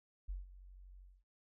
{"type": "tone with ADSR envelope", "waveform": "sine", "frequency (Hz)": 46.25, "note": "F#1", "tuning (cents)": 0, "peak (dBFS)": -37, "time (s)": [0.28, 1.24], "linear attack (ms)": 17, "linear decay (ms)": 160, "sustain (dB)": -16, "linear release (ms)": 240, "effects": []}